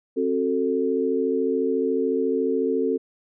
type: chord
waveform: sine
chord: F# diminished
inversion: second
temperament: just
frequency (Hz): 266.4 / 370 / 444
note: C4 / F#4 / A4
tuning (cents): +31 / 0 / +16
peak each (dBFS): -25 / -26 / -23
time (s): 0.16-2.98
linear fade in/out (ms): 20
effects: none